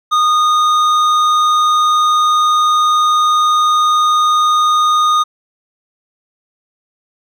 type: tone with hard clipping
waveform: sine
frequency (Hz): 1231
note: D#6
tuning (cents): -19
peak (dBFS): -11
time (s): 0.11-5.24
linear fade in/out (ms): 20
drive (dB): 9
effects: none